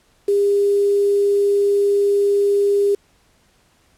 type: tone with quantisation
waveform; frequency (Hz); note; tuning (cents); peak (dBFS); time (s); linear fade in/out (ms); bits
sine; 403.4; G4; +50; -13; 0.28-2.95; 5; 6
effects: pink hiss -58 dBFS RMS until 3.97 s + low-pass 11000 Hz 12 dB/octave